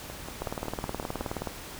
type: two click trains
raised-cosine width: 1 ms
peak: -17 / -24 dBFS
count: 21 / 7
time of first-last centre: 0.42-1.473 / 0.1-1.213 s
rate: 19 / 5.39 Hz
effects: pink hiss -42 dBFS RMS until 1.79 s